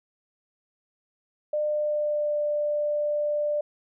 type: tone with pitch glide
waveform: sine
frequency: 601 to 592.7 Hz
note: D5 to D5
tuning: +40 to +16 cents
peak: -23 dBFS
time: 1.53-3.61 s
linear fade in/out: 5 ms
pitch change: -24 cents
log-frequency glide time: 1.67-2.39 s
effects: none